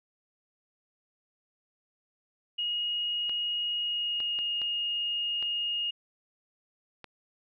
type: tone with pitch glide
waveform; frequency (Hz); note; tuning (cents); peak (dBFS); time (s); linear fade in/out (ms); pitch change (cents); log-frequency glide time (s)
sine; 2878 to 2853; F#7 to F7; -49 to +36; -28; 2.58-5.91; 10; -15; 3.8-4.45
type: clicks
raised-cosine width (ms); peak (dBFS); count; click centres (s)
0.3; -27; 6; 3.295 / 4.203 / 4.389 / 4.617 / 5.426 / 7.043
effects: none